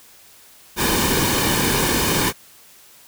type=noise with comb filter; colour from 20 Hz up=pink; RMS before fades=-19 dBFS; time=0.76-2.33 s; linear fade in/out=50 ms; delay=1.5 ms; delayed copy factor=-0.6; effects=white hiss -48 dBFS RMS until 3.07 s